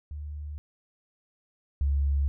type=tone pair in turn; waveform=sine; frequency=74.1 / 70.18 Hz; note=D2 / C#2; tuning=+16 / +22 cents; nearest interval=minor second; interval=94 cents; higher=first; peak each=-34 / -22 dBFS; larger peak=second; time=0.11-0.58 / 1.81-2.28 s; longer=neither; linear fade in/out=0 ms; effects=none